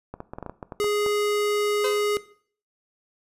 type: clicks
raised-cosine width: 1 ms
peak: -20 dBFS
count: 11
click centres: 0.14 / 0.204 / 0.335 / 0.385 / 0.427 / 0.463 / 0.496 / 0.628 / 0.722 / 0.843 / 1.063 s
type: tone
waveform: square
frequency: 415.3 Hz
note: G#4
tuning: in tune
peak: -22 dBFS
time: 0.8-2.17 s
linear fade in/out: 0 ms
type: tone with exponential decay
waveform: sawtooth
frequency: 513 Hz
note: C5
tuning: 34 cents flat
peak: -20 dBFS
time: 1.84-2.1 s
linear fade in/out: 5 ms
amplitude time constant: 56 ms
effects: noise-tail reverb RT60 0.5 s tail -17 dB re dry + resampled to 32000 Hz